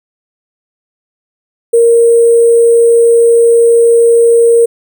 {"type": "tone with sample-and-hold", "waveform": "sine", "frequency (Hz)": 466.3, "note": "A#4", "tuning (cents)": 1, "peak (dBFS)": -3, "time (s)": [1.73, 4.66], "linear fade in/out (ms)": 10, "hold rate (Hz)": 8820, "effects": []}